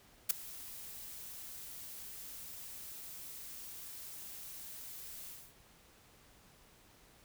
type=noise with ADSR envelope; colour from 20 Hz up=blue; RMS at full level=-26 dBFS; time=0.29-5.54 s; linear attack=15 ms; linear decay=6 ms; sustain=-22 dB; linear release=260 ms; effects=pink hiss -63 dBFS RMS until 7.24 s